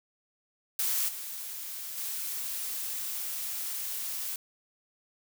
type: noise with level steps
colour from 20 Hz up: blue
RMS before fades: -29 / -39 / -35 dBFS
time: 0.79-4.36 s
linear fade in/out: 2 ms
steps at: 1.08 / 1.97 s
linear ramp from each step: 10 ms
effects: none